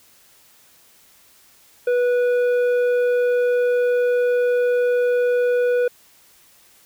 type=tone with tanh clipping; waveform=sine; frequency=490 Hz; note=B4; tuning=14 cents flat; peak=-17 dBFS; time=1.87-5.88 s; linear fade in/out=5 ms; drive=8 dB; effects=white hiss -53 dBFS RMS until 6.85 s